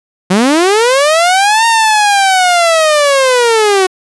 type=linear two-way sweep; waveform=sawtooth; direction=up then down; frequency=173.9 to 926 to 367 Hz; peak=-3 dBFS; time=0.3-3.87 s; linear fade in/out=10 ms; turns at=1.66 s; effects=resampled to 24000 Hz